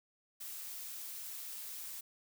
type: noise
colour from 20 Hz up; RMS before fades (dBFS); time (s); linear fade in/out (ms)
blue; -45; 0.4-2.01; 10
effects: none